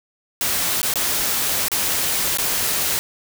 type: noise with dropouts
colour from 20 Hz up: white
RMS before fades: -21 dBFS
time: 0.41-2.99 s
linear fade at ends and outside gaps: 0 ms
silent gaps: 0.816-0.83 / 0.938-0.957 / 1.683-1.717 / 2.372-2.385 s
effects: none